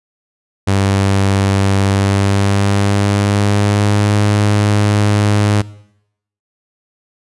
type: tone with pitch glide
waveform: sawtooth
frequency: 98.1 to 103.57 Hz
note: G2 to G#2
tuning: +2 to -4 cents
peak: -7 dBFS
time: 0.67-5.62 s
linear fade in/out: 10 ms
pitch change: +94 cents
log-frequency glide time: 1.8-4.16 s
effects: noise-tail reverb RT60 0.8 s tail -20 dB re dry + resampled to 24000 Hz